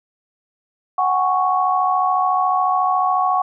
sine chord, F# suspended second, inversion none, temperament equal with one note detuned, 740 / 814 / 1108.7 Hz, F#5 / G#5 / C#6, 0 / -35 / 0 cents, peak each -18 / -24 / -18 dBFS, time 0.98-3.42 s, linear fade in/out 5 ms, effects none

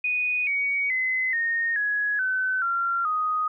sine tone with pitch steps, 2480 / 2248 / 2038 / 1847.2 / 1674.4 / 1517.8 / 1375.9 / 1247.2 Hz, D#7 / C#7 / C7 / A#6 / G#6 / F#6 / F6 / D#6, -6 / +24 / -46 / -16 / +14 / +44 / -26 / +4 cents, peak -22 dBFS, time 0.04-3.48 s, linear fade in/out 5 ms, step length 430 ms, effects none

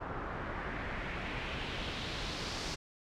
pink noise with low-pass filter sweep, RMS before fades -39 dBFS, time 0-2.76 s, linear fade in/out 20 ms, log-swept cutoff 1200 to 5500 Hz, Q 1.9, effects none

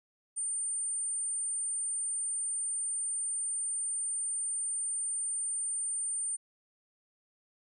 sine tone, 8980 Hz, C#9, 21 cents sharp, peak -31 dBFS, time 0.36-6.37 s, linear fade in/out 20 ms, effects none

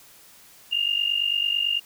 sine tone pair together, 2794 / 2843 Hz, F7 / F7, 0 / +30 cents, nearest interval unison, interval 30 cents, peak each -24 dBFS, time 0.71-1.8 s, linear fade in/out 20 ms, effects white hiss -51 dBFS RMS until 1.85 s

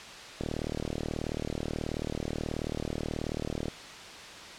click train, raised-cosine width 2 ms, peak -19 dBFS, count 127, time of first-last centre 0.41-3.683 s, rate 38.5 Hz, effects white hiss -44 dBFS RMS until 4.58 s + low-pass 5000 Hz 12 dB/octave

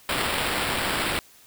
white noise with sample-and-hold, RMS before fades -26 dBFS, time 0.09-1.19 s, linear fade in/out 0 ms, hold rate 6300 Hz, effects white hiss -53 dBFS RMS until 1.46 s

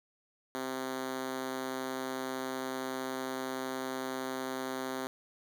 5% pulse tone with high-pass filter, 130.81 Hz, C3, in tune, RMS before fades -37 dBFS, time 0.55-5.07 s, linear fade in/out 0 ms, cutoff 280 Hz, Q 2.3, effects none

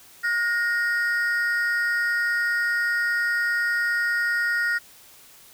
triangle ring-modulated tone, 1650 Hz, G#6, 12 cents flat, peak -16 dBFS, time 0.23-4.79 s, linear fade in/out 20 ms, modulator 215 Hz, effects white hiss -50 dBFS RMS until 5.53 s

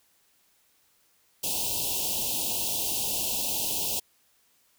white band-stop noise, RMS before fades -29 dBFS, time 1.43-4 s, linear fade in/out 10 ms, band 970 to 2600 Hz, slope 96 dB/octave, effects white hiss -66 dBFS RMS until 4.78 s

